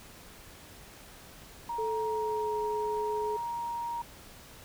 sine tone, 940 Hz, A#5, 14 cents sharp, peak -32 dBFS, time 1.69-4.02 s, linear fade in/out 5 ms
sine tone with pitch glide, 440 to 424.8 Hz, A4 to G#4, 0 to +39 cents, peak -31 dBFS, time 1.78-3.37 s, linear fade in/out 10 ms, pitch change -61 cents, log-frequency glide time 1.88-2.58 s
effects pink hiss -51 dBFS RMS until 4.64 s

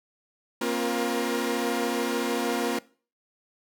sawtooth tone cluster, 235.1 / 268.6 / 352 / 476.3 Hz, A#3 / C4 / F4 / A#4, +15 / +46 / +14 / +37 cents, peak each -27 dBFS, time 0.61-2.79 s, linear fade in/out 5 ms, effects noise-tail reverb RT60 0.4 s tail -21 dB re dry

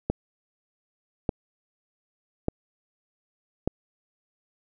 click train, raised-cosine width 2 ms, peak -10 dBFS, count 4, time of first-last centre 0.1-3.676 s, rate 0.839 Hz, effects none

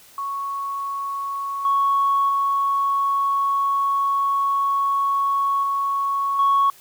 sine tone with level steps, 1108.7 Hz, C#6, in tune, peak -24 / -15 / -17 / -19 / -13 dBFS, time 0.18-6.7 s, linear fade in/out 2 ms, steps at 1.65 / 2.29 / 5.63 / 6.39 s, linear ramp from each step 2 ms, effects tanh soft clip ceiling -11 dBFS + white hiss -49 dBFS RMS until 6.8 s

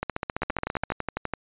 two click trains, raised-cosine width 0.5 ms, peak -12 / -12 dBFS, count 12 / 14, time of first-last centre 0.42-1.337 / 0.03-0.902 s, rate 12 / 14.9 Hz, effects resampled to 8000 Hz

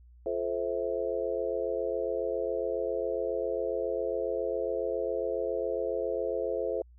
sine chord, F major seventh, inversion none, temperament just, 349.2 / 436.5 / 523.8 / 654.8 Hz, F4 / A4 / C5 / E5, 0 / -14 / +2 / -12 cents, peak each -37 / -33 / -32 / -36 dBFS, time 0.26-6.82 s, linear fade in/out 2 ms, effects added 60 Hz sine -52 dBFS peak until 6.98 s

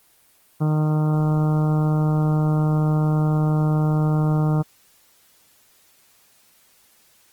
harmonic tone, 153.4 Hz, D#3, 24 cents flat, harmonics 1 / 2 / 3 / 4 / 5 / 6 / 7 / 8 / 9, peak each -17 / -27 / -32 / -34 / -34 / -38 / -40 / -38 / -42 dBFS, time 0.6-4.63 s, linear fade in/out 20 ms, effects white hiss -57 dBFS RMS until 7.32 s + Opus 24 kbps

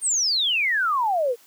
sine exponential sweep, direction down, 9100 to 453.8 Hz, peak -19 dBFS, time 0.01-1.36 s, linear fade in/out 50 ms, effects white hiss -54 dBFS RMS until 1.46 s + high-pass 200 Hz 12 dB/octave

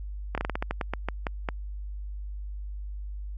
slowing click train, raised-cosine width 0.5 ms, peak -13 dBFS, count 13, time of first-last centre 0.35-1.488 s, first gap 27 ms, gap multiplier 1.21, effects added 50 Hz sine -33 dBFS peak until 3.37 s + MP3 96 kbps

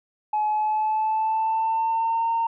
sine tone with pitch glide, 850 to 916.3 Hz, G#5 to A#5, +40 to -30 cents, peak -19 dBFS, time 0.33-2.47 s, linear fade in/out 5 ms, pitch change +130 cents, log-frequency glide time 0.47-2.28 s, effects tanh soft clip ceiling -17 dBFS

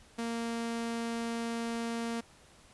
sawtooth tone, 231.7 Hz, A#3, 10 cents flat, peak -29 dBFS, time 0.18-2.21 s, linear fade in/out 10 ms, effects pink hiss -59 dBFS RMS until 2.73 s + resampled to 24000 Hz

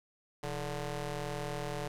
15% pulse ring-modulated tone, 150.4 Hz, D3, 42 cents sharp, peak -26 dBFS, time 0.43-1.88 s, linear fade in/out 5 ms, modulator 280 Hz, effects low-pass 12000 Hz 12 dB/octave

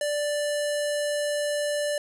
square tone with low-pass filter, 587.3 Hz, D5, in tune, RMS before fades -27 dBFS, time 0.01-1.98 s, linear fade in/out 2 ms, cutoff 10000 Hz, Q 1.9, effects none

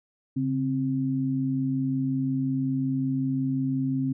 sine tone pair together, 138.59 / 264.1 Hz, C#3 / C4, 0 / +16 cents, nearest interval major seventh, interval 1116 cents, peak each -28 / -25 dBFS, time 0.36-4.13 s, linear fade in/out 10 ms, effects none

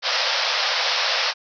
white band-pass noise, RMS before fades -22 dBFS, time 0.02-1.34 s, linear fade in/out 50 ms, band 490 to 5500 Hz, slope 96 dB/octave, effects none

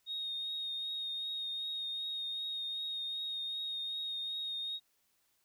sine tone with vibrato, 3720 Hz, A#7, 4 cents flat, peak -35 dBFS, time 0.06-4.8 s, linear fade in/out 50 ms, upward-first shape triangle, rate 2.6 Hz, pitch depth 22 cents each way, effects tanh soft clip ceiling -31 dBFS + white hiss -75 dBFS RMS until 5.44 s

